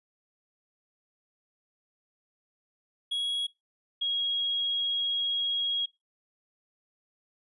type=tone pair in turn; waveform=triangle / sine; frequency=3322 / 3295 Hz; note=G#7 / G#7; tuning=0 / -14 cents; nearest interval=unison; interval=14 cents; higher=first; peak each=-26 / -26 dBFS; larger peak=neither; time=3.11-3.47 / 4.01-5.86 s; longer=second; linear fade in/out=10 ms; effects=noise-tail reverb RT60 0.2 s tail -21 dB re dry + resampled to 24000 Hz